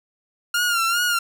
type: tone with vibrato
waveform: sawtooth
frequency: 1396.9 Hz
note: F6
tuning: in tune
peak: -15 dBFS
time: 0.54-1.19 s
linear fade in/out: 5 ms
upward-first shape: sine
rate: 2.5 Hz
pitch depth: 68 cents each way
effects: none